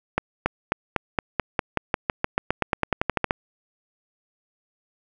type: accelerating click train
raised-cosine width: 0.5 ms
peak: -5 dBFS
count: 22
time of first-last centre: 0.18-3.309 s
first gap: 280 ms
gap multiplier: 0.93
effects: none